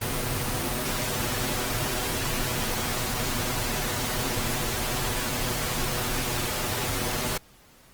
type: noise with comb filter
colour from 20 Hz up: pink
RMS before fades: -28 dBFS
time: 0.01-7.38 s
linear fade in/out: 10 ms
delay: 8.1 ms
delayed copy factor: +0.75
effects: pink hiss -55 dBFS RMS until 7.93 s + Opus 24 kbps